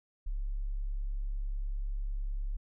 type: tone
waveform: sine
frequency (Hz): 34.65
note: C#1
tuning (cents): 0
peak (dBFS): -31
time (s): 0.26-2.57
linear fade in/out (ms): 10
effects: none